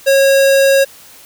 square tone, 546 Hz, C#5, 26 cents flat, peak -8 dBFS, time 0.06-0.85 s, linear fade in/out 20 ms, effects white hiss -40 dBFS RMS until 1.25 s

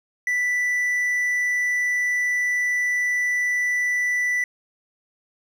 triangle tone, 1975.5 Hz, B6, in tune, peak -18 dBFS, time 0.27-4.44 s, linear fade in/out 2 ms, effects none

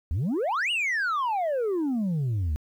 sine exponential two-way sweep, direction up then down, 70.3 to 2979 to 70.3 Hz, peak -21 dBFS, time 0.11-2.56 s, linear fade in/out 0 ms, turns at 0.71 s, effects tanh soft clip ceiling -23 dBFS + 10-bit

